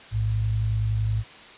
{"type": "tone pair together", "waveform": "sine", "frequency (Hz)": [57.16, 107.9], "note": ["A#1", "A2"], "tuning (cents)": [-33, -33], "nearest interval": "major seventh", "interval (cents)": 1100, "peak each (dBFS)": [-28, -22], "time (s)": [0.11, 1.24], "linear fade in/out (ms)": 50, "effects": ["white hiss -45 dBFS RMS until 1.57 s", "resampled to 8000 Hz"]}